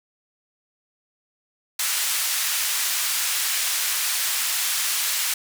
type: band-pass noise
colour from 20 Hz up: white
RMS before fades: -24 dBFS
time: 1.79-5.34 s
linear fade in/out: 5 ms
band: 1300 to 13000 Hz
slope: 12 dB/octave
effects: none